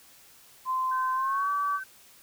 sine tone with pitch glide, 1035 to 1148.4 Hz, C6 to D6, -19 to -39 cents, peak -25 dBFS, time 0.65-1.8 s, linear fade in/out 50 ms, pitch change +180 cents, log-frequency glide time 1.14-1.5 s
sine tone with tremolo, 1538 Hz, G6, 33 cents flat, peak -34 dBFS, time 0.91-1.84 s, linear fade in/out 10 ms, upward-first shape sine, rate 2.5 Hz, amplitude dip 40%
effects white hiss -55 dBFS RMS until 2.22 s

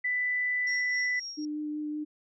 sine tone, 1989 Hz, B6, 12 cents sharp, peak -26 dBFS, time 0.04-1.2 s, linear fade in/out 10 ms
sine tone with tremolo, 5588 Hz, F8, in tune, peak -35 dBFS, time 0.67-1.45 s, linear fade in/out 2 ms, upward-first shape sine, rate 3.8 Hz, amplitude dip 70%
sine tone with vibrato, 300.9 Hz, D4, 42 cents sharp, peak -31 dBFS, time 1.37-2.05 s, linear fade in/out 20 ms, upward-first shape sine, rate 5.3 Hz, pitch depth 10 cents each way
effects none

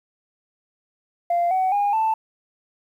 sine tone with pitch steps, 693 / 751.4 / 814.7 / 883.3 Hz, F5 / F#5 / G#5 / A5, -14 / +26 / -33 / +6 cents, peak -16 dBFS, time 1.3-2.14 s, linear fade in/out 5 ms, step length 210 ms, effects tanh soft clip ceiling -15 dBFS + 9-bit

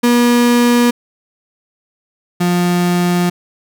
35% pulse tone pair in turn, 240.6 / 176.54 Hz, B3 / F3, -45 / +19 cents, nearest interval perfect fourth, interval 536 cents, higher first, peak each -7 / -10 dBFS, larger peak first, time 0.03-0.91 / 2.4-3.3 s, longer second, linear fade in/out 10 ms, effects none

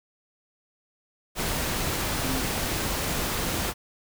sine tone in noise, 261.6 Hz, C4, in tune, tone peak -30 dBFS, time 2.22-2.44 s, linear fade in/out 50 ms, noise pink, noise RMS -28 dBFS, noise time 1.35-3.74 s, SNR -5 dB, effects none

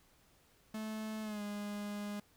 45% pulse tone with pitch glide, 217.4 to 206 Hz, A3 to G#3, -21 to -14 cents, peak -39 dBFS, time 0.74-2.2 s, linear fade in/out 5 ms, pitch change -93 cents, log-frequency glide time 1.22-1.42 s, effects pink hiss -68 dBFS RMS until 2.36 s

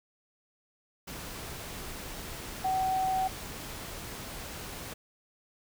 sine tone in noise, 756 Hz, F#5, 37 cents sharp, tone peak -26 dBFS, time 2.64-3.28 s, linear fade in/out 10 ms, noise pink, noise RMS -41 dBFS, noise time 1.07-4.94 s, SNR +12 dB, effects none

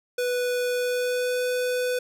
square tone with pitch glide, 493.5 to 498.4 Hz, B4 to B4, -1 to +16 cents, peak -24 dBFS, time 0.18-1.99 s, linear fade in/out 5 ms, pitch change +17 cents, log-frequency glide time 0.75-1.43 s, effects none

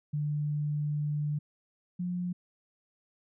sine tone pair in turn, 148.3 / 178.15 Hz, D3 / F3, +17 / +35 cents, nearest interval minor third, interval 318 cents, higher second, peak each -28 / -30 dBFS, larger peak first, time 0.13-1.39 / 1.99-2.33 s, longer first, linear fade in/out 10 ms, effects none

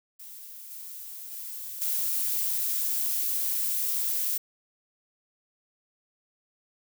violet noise with level steps, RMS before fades -44 / -41 / -38 / -28 dBFS, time 0.19-4.38 s, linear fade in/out 10 ms, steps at 0.7 / 1.31 / 1.81 s, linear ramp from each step 10 ms, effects none

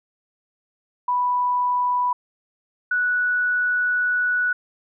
sine tone pair in turn, 987 / 1474.1 Hz, B5 / F#6, -1 / -7 cents, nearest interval perfect fifth, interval 694 cents, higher second, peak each -18 dBFS, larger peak neither, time 1.08-2.13 / 2.91-4.53 s, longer second, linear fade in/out 5 ms, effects none

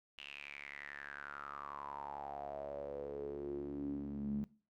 sawtooth tone with band-pass filter sweep, 71.2 Hz, C#2, 47 cents sharp, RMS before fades -44 dBFS, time 0.18-4.44 s, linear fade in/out 0 ms, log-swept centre 2900 to 200 Hz, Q 8.4, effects noise-tail reverb RT60 0.4 s tail -20 dB re dry

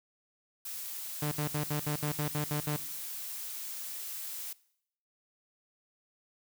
blue noise, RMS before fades -40 dBFS, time 0.65-4.53 s, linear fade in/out 5 ms
sawtooth tone bursts, 148.9 Hz, D3, 24 cents sharp, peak -26 dBFS, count 10, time 1.22-2.764 s, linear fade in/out 5 ms, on 95 ms, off 66 ms
effects noise-tail reverb RT60 0.7 s tail -21 dB re dry

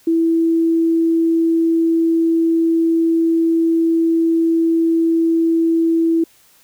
sine tone, 329.6 Hz, E4, in tune, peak -12 dBFS, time 0.07-6.24 s, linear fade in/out 5 ms, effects white hiss -52 dBFS RMS until 6.63 s

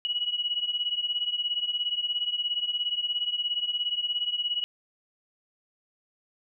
sine beating tone pair, 2916 / 2933 Hz, F#7 / F#7, -26 / -16 cents, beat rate 17 Hz, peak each -28 / -31 dBFS, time 0.05-4.64 s, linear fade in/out 0 ms, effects none

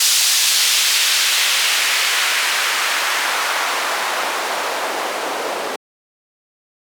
white noise with band-pass filter sweep, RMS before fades -18 dBFS, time 0-5.76 s, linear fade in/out 5 ms, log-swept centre 5000 to 480 Hz, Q 0.93, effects high-pass 300 Hz 12 dB/octave

